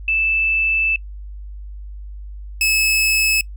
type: tone pair in turn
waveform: sine / sawtooth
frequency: 2637 / 2593 Hz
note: E7 / E7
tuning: 0 / -29 cents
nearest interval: unison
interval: 29 cents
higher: first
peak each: -15 / -11 dBFS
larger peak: second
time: 0.08-0.96 / 2.61-3.41 s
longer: first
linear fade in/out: 2 ms
effects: noise-tail reverb RT60 0.1 s tail -24 dB re dry + added 50 Hz sine -30 dBFS peak until 3.56 s